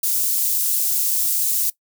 white high-pass noise, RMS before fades -20 dBFS, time 0.03-1.7 s, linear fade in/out 5 ms, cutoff 8000 Hz, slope 12 dB/octave, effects noise-tail reverb RT60 0.1 s tail -20 dB re dry

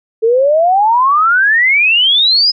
sine exponential sweep, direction up, 435.8 to 5120 Hz, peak -7 dBFS, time 0.22-2.52 s, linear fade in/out 20 ms, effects none

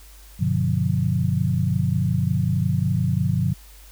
sine chord, G dominant seventh, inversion none, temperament equal with one note detuned, 98 / 123.47 / 146.83 / 178.08 Hz, G2 / B2 / D3 / F3, 0 / 0 / 0 / +34 cents, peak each -24 dBFS, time 0.39-3.54 s, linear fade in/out 20 ms, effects added 50 Hz sine -44 dBFS peak until 3.91 s + white hiss -50 dBFS RMS until 3.91 s

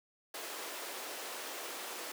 pink high-pass noise, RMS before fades -43 dBFS, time 0.34-2.12 s, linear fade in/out 5 ms, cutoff 360 Hz, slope 24 dB/octave, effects none

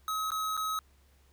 square tone with dropouts, 1277 Hz, D#6, 45 cents sharp, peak -31 dBFS, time 0.08-0.79 s, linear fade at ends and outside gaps 1 ms, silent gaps 0.305-0.318 / 0.568-0.575 s, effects added 68 Hz sine -61 dBFS peak until 1.32 s + pink hiss -68 dBFS RMS until 1.32 s

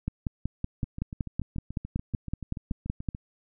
two click trains, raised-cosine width 5 ms, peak -24 / -16 dBFS, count 17 / 17, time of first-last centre 0.84-3.149 / 0.08-3.088 s, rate 6.93 / 5.32 Hz, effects none

